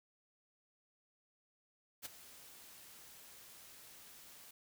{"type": "noise with ADSR envelope", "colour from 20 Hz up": "white", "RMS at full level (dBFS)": -43, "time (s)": [2.02, 4.51], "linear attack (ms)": 36, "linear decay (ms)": 14, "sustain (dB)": -14, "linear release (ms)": 4, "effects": []}